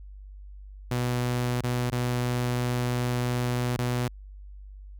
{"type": "tone with dropouts", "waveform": "sawtooth", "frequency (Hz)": 123, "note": "B2", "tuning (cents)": -7, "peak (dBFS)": -21, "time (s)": [0.91, 4.08], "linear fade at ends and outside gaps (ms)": 5, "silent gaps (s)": [[1.61, 1.636], [1.901, 1.921], [3.767, 3.787]], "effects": ["added 49 Hz sine -41 dBFS peak until 4.99 s"]}